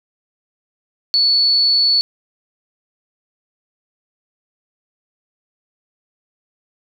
sine tone, 4435 Hz, C#8, in tune, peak -11 dBFS, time 1.14-2.01 s, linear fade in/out 0 ms, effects 8-bit

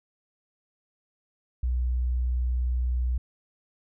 sine tone, 61.74 Hz, B1, in tune, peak -23 dBFS, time 1.63-3.18 s, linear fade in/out 5 ms, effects none

